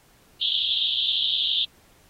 pink band-pass noise, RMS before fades -24 dBFS, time 0.41-1.65 s, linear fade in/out 5 ms, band 3100 to 3800 Hz, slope 96 dB/octave, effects pink hiss -58 dBFS RMS until 2.09 s + AAC 48 kbps

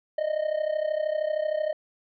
triangle tone with amplitude modulation, 616 Hz, D#5, 17 cents flat, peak -19 dBFS, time 0.18-1.73 s, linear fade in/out 5 ms, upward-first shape sine, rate 33 Hz, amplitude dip 80%, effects resampled to 11025 Hz

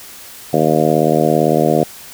harmonic tone, 77.78 Hz, D#2, in tune, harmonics 2 / 3 / 4 / 5 / 6 / 7 / 8 / 9, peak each -19 / -19 / -19 / -19 / -19 / -19 / -19 / -19 dBFS, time 0.53-1.84 s, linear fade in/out 5 ms, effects white hiss -36 dBFS RMS until 2.13 s

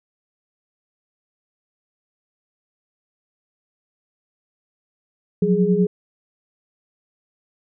sine tone cluster, 177.1 / 187.2 / 416.4 Hz, F3 / F#3 / G#4, +24 / +20 / +5 cents, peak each -19 dBFS, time 5.42-5.87 s, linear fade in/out 5 ms, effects none

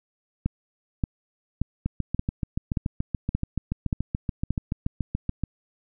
two click trains, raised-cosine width 5 ms, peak -13 / -11 dBFS, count 26 / 8, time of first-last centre 1.86-5.437 / 0.46-4.506 s, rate 6.99 / 1.73 Hz, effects none

